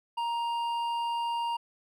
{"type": "tone with hard clipping", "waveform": "triangle", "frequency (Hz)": 937, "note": "A#5", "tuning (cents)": 9, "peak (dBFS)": -30, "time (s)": [0.17, 1.57], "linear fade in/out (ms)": 10, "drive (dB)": 11, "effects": []}